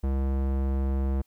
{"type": "tone with low-pass filter", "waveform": "square", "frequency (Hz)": 67.2, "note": "C2", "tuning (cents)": 47, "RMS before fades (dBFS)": -26, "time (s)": [0.03, 1.22], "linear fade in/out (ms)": 10, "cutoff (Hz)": 860, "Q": 0.52, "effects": ["white hiss -71 dBFS RMS until 1.26 s"]}